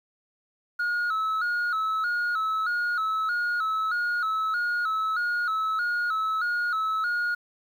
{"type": "tone with vibrato", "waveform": "sine", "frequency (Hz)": 1365, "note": "F6", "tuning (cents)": -40, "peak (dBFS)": -21, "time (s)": [0.79, 7.35], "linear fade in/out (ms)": 10, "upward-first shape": "square", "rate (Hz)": 1.6, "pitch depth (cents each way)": 87, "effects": ["tanh soft clip ceiling -23 dBFS", "9-bit"]}